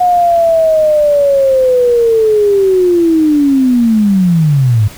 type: linear sweep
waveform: sine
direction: down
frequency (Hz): 726 to 100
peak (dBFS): -6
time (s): 0-4.88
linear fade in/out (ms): 10
effects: pink hiss -33 dBFS RMS until 4.97 s